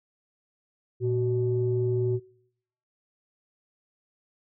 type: tone pair together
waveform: sine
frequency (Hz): 116.54 / 373.9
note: A#2 / F#4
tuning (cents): 0 / +18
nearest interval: octave + minor sixth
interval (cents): 2018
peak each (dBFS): -25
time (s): 1-2.2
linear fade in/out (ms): 50
effects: noise-tail reverb RT60 0.8 s tail -26 dB re dry + tanh soft clip ceiling -15 dBFS